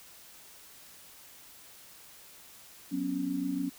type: chord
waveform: sine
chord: F# suspended fourth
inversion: none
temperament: equal with one note detuned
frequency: 185 / 250 / 277.2 Hz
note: F#3 / B3 / C#4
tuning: 0 / +21 / 0 cents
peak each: -37 / -36 / -31 dBFS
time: 2.91-3.7 s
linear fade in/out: 20 ms
effects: white hiss -53 dBFS RMS until 3.78 s